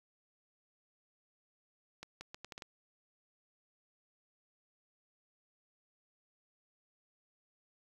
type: accelerating click train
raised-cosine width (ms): 0.2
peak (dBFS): -28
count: 7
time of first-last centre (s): 2.03-2.622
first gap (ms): 180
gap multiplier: 0.75
effects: 9-bit